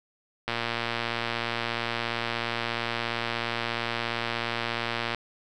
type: click train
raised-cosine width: 0.3 ms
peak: -12 dBFS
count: 547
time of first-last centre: 0.48-5.147 s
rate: 117 Hz
effects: none